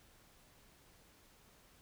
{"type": "silence", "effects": ["pink hiss -65 dBFS RMS until 1.81 s"]}